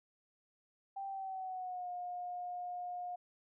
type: tone with pitch glide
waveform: sine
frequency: 784 to 714.8 Hz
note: G5 to F5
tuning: 0 to +40 cents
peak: -39 dBFS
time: 0.96-3.16 s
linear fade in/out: 10 ms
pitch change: -160 cents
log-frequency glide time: 1.07-1.9 s
effects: none